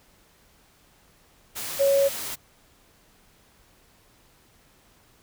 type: tone in noise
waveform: sine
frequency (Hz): 554.4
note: C#5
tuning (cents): 0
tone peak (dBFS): -17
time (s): 1.79-2.09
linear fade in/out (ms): 20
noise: white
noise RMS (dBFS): -33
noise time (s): 1.55-2.36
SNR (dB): +13
effects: pink hiss -59 dBFS RMS until 5.22 s